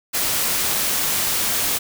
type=noise; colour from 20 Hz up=white; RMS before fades=-21 dBFS; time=0.13-1.79 s; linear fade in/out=20 ms; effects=none